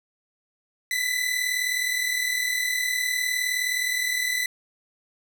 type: tone pair together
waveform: sawtooth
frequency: 1975.5 / 2015 Hz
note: B6 / B6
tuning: 0 / +34 cents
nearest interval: unison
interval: 34 cents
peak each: -23 dBFS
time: 0.91-4.46 s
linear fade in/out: 2 ms
effects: none